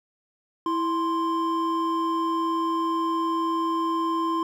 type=tone pair together; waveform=triangle; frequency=329.2 / 1046.5 Hz; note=E4 / C6; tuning=-2 / 0 cents; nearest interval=octave + minor sixth; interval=2002 cents; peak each=-24 / -23 dBFS; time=0.66-4.43 s; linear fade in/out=2 ms; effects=none